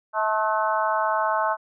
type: harmonic tone with a mistuned harmonic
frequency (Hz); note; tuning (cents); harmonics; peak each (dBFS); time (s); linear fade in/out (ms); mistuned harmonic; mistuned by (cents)
215.1; A3; -39; 3 / 4 / 5 / 6 / 7; -26 / -25 / -26 / -29 / -30; 0.13-1.57; 50; 4; +32
effects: none